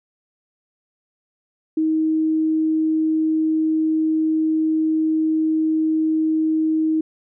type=tone; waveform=sine; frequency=315.7 Hz; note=D#4; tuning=25 cents sharp; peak=-16 dBFS; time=1.77-7.01 s; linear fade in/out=5 ms; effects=none